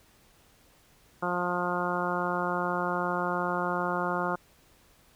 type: harmonic tone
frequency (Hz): 177.4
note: F3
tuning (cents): +27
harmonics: 1 / 2 / 3 / 4 / 5 / 6 / 7 / 8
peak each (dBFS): -35 / -35 / -35 / -35 / -35 / -35 / -35 / -35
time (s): 1.22-4.36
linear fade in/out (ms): 10
effects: pink hiss -61 dBFS RMS until 5.15 s